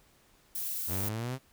violet noise, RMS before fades -35 dBFS, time 0.55-1.09 s, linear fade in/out 5 ms
sawtooth exponential sweep, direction up, 87.31 to 134.9 Hz, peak -29 dBFS, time 0.87-1.39 s, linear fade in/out 50 ms
effects pink hiss -64 dBFS RMS until 1.52 s

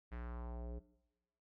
square tone with low-pass filter sweep, 59.7 Hz, A#1, 42 cents sharp, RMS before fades -45 dBFS, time 0.11-0.8 s, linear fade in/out 20 ms, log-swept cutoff 2000 to 450 Hz, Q 2, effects noise-tail reverb RT60 0.9 s tail -18 dB re dry

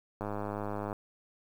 click train, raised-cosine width 1 ms, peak -22 dBFS, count 75, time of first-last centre 0.21-0.928 s, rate 103 Hz, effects 9-bit

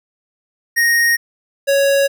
square tone pair in turn, 1864.7 / 555.4 Hz, A#6 / C#5, 0 / +3 cents, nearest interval octave + major sixth, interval 2097 cents, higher first, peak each -12 dBFS, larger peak neither, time 0.76-1.17 / 1.67-2.08 s, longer neither, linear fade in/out 20 ms, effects none

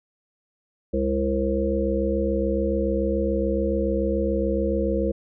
harmonic tone with a mistuned harmonic, 67 Hz, C2, 42 cents sharp, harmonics 1 / 3 / 5 / 7 / 8, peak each -27 / -27 / -27 / -27 / -27 dBFS, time 0.93-5.12 s, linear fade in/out 10 ms, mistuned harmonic 3, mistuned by +17 cents, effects none

